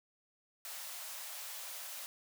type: high-pass noise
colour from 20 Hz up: white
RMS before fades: -45 dBFS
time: 0.65-2.06 s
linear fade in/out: 0 ms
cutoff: 520 Hz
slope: 96 dB/octave
effects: none